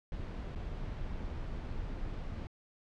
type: noise with dropouts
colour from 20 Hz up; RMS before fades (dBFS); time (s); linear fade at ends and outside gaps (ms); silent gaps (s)
brown; -39; 0.12-2.47; 1; 0.551-0.558
effects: low-pass 4000 Hz 12 dB/octave